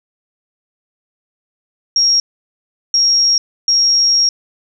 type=tone bursts at uneven times; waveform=sine; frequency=5588 Hz; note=F8; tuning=in tune; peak=-9 dBFS; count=3; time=1.96-2.2 / 2.94-3.38 / 3.68-4.29 s; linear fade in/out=2 ms; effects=none